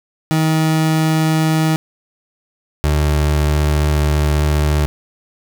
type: tone pair in turn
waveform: 30% pulse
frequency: 158.3 / 74.71 Hz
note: D#3 / D2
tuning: +30 / +30 cents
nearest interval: octave + minor second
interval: 1300 cents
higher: first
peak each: -10 dBFS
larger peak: neither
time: 0.31-1.76 / 2.84-4.86 s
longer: second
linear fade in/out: 0 ms
effects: none